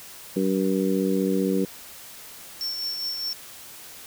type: harmonic tone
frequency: 95.5 Hz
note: G2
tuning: 45 cents flat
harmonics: 2 / 3 / 4 / 5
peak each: -24 / -26 / -27 / -28 dBFS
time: 0.36-1.65 s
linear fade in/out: 5 ms
type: tone with tremolo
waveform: square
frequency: 5430 Hz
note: F8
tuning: 50 cents flat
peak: -26 dBFS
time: 2.61-3.33 s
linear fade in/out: 0 ms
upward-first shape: triangle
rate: 4.9 Hz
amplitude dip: 45%
effects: white hiss -43 dBFS RMS until 4.06 s